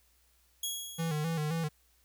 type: tone with exponential decay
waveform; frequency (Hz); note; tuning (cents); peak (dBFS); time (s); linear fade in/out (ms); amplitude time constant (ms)
15% pulse; 3322; G#7; 0; -24; 0.63-1.65; 5; 220
type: tone with vibrato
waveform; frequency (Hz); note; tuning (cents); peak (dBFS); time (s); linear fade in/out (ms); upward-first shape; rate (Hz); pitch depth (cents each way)
square; 158.1; D#3; +28; -31; 0.98-1.69; 20; square; 3.8; 74
effects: added 60 Hz sine -69 dBFS peak until 2.04 s + white hiss -69 dBFS RMS until 2.04 s